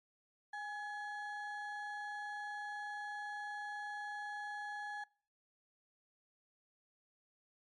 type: ring-modulated tone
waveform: triangle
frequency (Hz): 1261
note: D#6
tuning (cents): +23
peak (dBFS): -36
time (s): 0.53-5.04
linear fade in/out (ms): 5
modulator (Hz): 436
effects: noise-tail reverb RT60 0.5 s tail -25 dB re dry + MP3 48 kbps